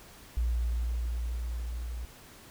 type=tone with level ramp; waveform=sine; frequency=58.9 Hz; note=A#1; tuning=19 cents sharp; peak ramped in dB=-25 to -34 dBFS; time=0.37-2.05 s; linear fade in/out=0 ms; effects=pink hiss -52 dBFS RMS until 2.5 s